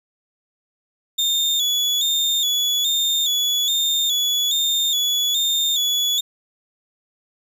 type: tone with vibrato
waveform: 35% pulse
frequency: 3520 Hz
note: A7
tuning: in tune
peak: -16 dBFS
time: 1.18-6.21 s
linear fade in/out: 10 ms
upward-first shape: square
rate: 1.2 Hz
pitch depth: 57 cents each way
effects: none